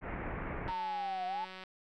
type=low-pass noise; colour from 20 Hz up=pink; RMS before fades=-39 dBFS; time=0.01-0.73 s; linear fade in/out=50 ms; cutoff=2300 Hz; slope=48 dB/octave
type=click train; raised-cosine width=0.3 ms; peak=-31 dBFS; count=180; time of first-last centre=0.68-1.637 s; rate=187 Hz
type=linear two-way sweep; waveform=sine; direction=down then up; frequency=932.3 to 717 to 899 Hz; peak=-34 dBFS; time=0.68-1.45 s; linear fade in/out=10 ms; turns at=1.26 s
effects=none